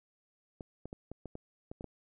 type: clicks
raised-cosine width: 2 ms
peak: -29 dBFS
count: 9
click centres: 0.608 / 0.856 / 0.929 / 1.116 / 1.257 / 1.354 / 1.715 / 1.809 / 1.843 s
effects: none